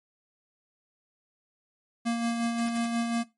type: tone with tremolo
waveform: square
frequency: 233.1 Hz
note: A#3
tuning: in tune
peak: -25 dBFS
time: 2.05-3.24 s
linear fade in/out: 20 ms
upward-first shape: sine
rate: 5.6 Hz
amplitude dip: 40%
type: noise bursts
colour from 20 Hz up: white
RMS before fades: -40 dBFS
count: 4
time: 2.58-2.864 s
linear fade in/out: 5 ms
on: 29 ms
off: 56 ms
effects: noise-tail reverb RT60 0.2 s tail -17 dB re dry + MP3 48 kbps